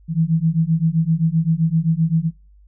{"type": "beating tone pair", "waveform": "sine", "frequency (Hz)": [158.6, 166.3], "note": ["D#3", "E3"], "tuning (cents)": [33, 16], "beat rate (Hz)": 7.7, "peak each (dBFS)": [-18, -18], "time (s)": [0.08, 2.31], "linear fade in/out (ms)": 50, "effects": ["noise-tail reverb RT60 0.3 s tail -22 dB re dry", "added 50 Hz sine -46 dBFS peak until 2.67 s"]}